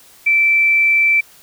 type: tone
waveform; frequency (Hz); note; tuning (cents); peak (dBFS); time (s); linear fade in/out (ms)
sine; 2331; D7; -14; -10; 0.26-1.21; 10
effects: white hiss -46 dBFS RMS until 1.42 s

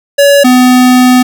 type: tone pair in turn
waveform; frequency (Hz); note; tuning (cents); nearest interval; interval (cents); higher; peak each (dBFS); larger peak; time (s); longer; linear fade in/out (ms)
square; 566 / 251.6; C#5 / B3; +36 / +32; octave + major second; 1404; first; -3; neither; 0.18-0.44 / 0.44-1.23; second; 10
effects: none

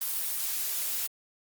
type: noise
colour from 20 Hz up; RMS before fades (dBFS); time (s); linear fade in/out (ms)
blue; -31; 0.01-1.07; 5
effects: Opus 32 kbps

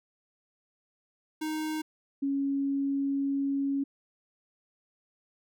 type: tone pair in turn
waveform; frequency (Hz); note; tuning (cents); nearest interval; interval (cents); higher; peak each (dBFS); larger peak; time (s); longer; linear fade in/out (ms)
square / sine; 311.1 / 277; D#4 / C#4; 0 / -1; major second; 201; first; -31 / -26; second; 1.41-1.82 / 2.22-3.84; second; 10
effects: none

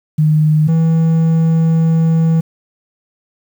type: tone pair in turn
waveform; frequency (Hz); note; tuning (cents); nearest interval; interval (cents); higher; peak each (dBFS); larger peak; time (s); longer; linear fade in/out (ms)
sine / triangle; 153.7 / 162.7; D#3 / E3; -21 / -22; minor second; 99; second; -8 / -7; second; 0.18-0.68 / 0.68-2.41; second; 10
effects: 7-bit

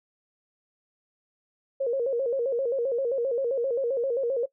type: tone with vibrato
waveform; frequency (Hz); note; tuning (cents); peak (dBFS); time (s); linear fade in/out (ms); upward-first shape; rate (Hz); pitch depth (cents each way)
sine; 506; B4; +42; -23; 1.8-4.46; 10; square; 7.6; 120
effects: noise-tail reverb RT60 0.1 s tail -20 dB re dry

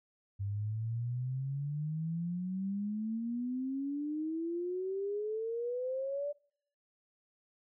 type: exponential sweep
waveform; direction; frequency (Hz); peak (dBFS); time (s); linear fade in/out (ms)
sine; up; 98 to 587.3; -33; 0.39-6.33; 20
effects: noise-tail reverb RT60 0.6 s tail -24 dB re dry

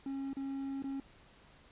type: tone with dropouts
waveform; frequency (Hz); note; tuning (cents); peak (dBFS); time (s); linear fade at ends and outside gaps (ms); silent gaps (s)
triangle; 272.7; C#4; -28; -34; 0.06-1; 2; 0.332-0.368 / 0.823-0.841
effects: pink hiss -61 dBFS RMS until 1.71 s + resampled to 8000 Hz

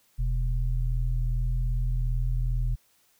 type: tone pair together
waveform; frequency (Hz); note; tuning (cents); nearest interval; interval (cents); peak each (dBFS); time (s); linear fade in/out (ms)
sine; 40.92 / 123.47; E1 / B2; -12 / 0; octave + perfect fifth; 1912; -24 / -30; 0.18-2.76; 20
effects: white hiss -65 dBFS RMS until 3.19 s

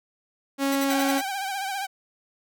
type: tone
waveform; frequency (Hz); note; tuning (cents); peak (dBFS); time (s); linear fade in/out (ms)
sawtooth; 275.3; C#4; -12; -18; 0.58-1.22; 50
type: tone bursts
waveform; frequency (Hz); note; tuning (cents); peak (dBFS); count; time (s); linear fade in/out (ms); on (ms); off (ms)
5% pulse; 1975.5; B6; 0; -20; 6; 0.72-1.208; 2; 33; 58
type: tone with vibrato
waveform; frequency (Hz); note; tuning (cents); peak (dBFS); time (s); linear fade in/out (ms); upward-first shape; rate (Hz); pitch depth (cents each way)
sawtooth; 782; G5; -4; -24; 0.88-1.87; 20; triangle; 15; 74
effects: none

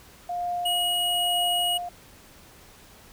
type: tone with tremolo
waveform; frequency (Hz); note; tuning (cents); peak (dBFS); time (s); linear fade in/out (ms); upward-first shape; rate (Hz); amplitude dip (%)
sine; 706; F5; +19; -25; 0.29-1.89; 5; triangle; 1.1; 50
type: tone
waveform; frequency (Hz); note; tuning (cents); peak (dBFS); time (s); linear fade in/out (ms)
square; 2900; F#7; -35; -24; 0.65-1.78; 10
effects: pink hiss -51 dBFS RMS until 3.12 s

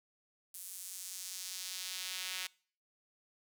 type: tone with high-pass filter sweep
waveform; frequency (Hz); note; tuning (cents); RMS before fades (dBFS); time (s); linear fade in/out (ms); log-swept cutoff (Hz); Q
sawtooth; 185; F#3; 0; -43; 0.54-2.47; 5; 10000 to 2600; 1.1
effects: noise-tail reverb RT60 0.5 s tail -25 dB re dry

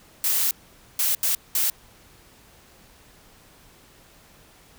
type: noise bursts at uneven times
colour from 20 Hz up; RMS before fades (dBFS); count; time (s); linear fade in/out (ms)
blue; -22; 4; 0.24-0.51 / 0.99-1.15 / 1.23-1.35 / 1.55-1.7; 2
effects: pink hiss -53 dBFS RMS until 4.78 s

